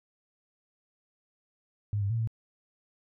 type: tone with pitch steps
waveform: sine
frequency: 103.4 / 99.7 / 114.8 / 112.7 Hz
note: G#2 / G2 / A#2 / A2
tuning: -7 / +30 / -26 / +42 cents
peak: -26 dBFS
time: 1.93-2.274 s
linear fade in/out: 0 ms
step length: 86 ms
effects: none